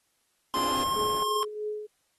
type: tone with pitch glide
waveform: square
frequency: 1046.5 to 1067.3 Hz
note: C6 to C6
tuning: 0 to +34 cents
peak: -27 dBFS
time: 0.54-1.43 s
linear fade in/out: 0 ms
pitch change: +34 cents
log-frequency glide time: 0.69-0.78 s
type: chord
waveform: sawtooth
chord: D half-diminished seventh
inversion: third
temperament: equal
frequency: 261.6 / 293.7 / 349.2 / 415.3 Hz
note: C4 / D4 / F4 / Ab4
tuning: 0 / 0 / 0 / 0 cents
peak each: -34 / -34 / -35 / -35 dBFS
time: 0.54-0.84 s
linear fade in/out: 5 ms
type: low-pass noise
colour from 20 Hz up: white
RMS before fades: -41 dBFS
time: 0.57-1.23 s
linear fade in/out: 0 ms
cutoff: 820 Hz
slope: 12 dB/octave
type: tone with tremolo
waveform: sine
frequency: 423.4 Hz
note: G#4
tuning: 33 cents sharp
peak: -28 dBFS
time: 0.95-1.87 s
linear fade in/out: 20 ms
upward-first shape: triangle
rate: 3.1 Hz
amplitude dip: 65%
effects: white hiss -72 dBFS RMS until 2.18 s + AAC 32 kbps